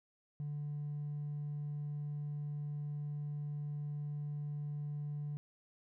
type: tone with hard clipping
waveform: sine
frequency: 146.83 Hz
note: D3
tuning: in tune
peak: -38 dBFS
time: 0.4-5.37 s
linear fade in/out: 0 ms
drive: 1 dB
effects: none